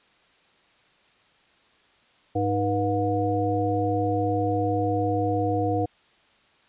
harmonic tone with a mistuned harmonic, 102.8 Hz, G#2, 17 cents flat, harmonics 1 / 3 / 5 / 7, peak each -27 / -27 / -27 / -27 dBFS, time 2.35-5.86 s, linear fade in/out 10 ms, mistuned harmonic 5, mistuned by -98 cents, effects white hiss -60 dBFS RMS until 6.68 s + resampled to 8000 Hz

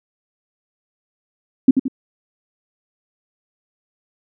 sine tone with echo, 263.3 Hz, C4, 11 cents sharp, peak -4 dBFS, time 1.68-1.71 s, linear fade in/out 5 ms, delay 86 ms, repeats 2, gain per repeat -7 dB, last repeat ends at 1.882 s, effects none

